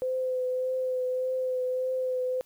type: tone with vibrato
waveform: sine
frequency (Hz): 511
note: C5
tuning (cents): -41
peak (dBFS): -26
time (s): 0.02-2.41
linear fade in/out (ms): 0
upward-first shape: triangle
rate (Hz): 1.7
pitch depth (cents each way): 21
effects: white hiss -63 dBFS RMS until 2.45 s